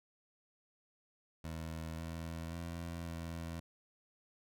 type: tone with pitch steps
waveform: 20% pulse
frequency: 80.8 / 82.4 / 84.6 / 83.3 Hz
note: E2 / E2 / E2 / E2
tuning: -34 / 0 / +45 / +19 cents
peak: -36 dBFS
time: 1.44-3.6 s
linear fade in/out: 5 ms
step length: 540 ms
effects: none